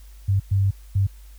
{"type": "tone bursts at uneven times", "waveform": "sine", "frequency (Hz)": 98, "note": "G2", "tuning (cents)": 0, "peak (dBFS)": -16, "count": 3, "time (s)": [[0.28, 0.4], [0.51, 0.71], [0.95, 1.07]], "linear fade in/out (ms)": 10, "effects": ["added 50 Hz sine -41 dBFS peak until 1.38 s", "white hiss -56 dBFS RMS until 1.38 s"]}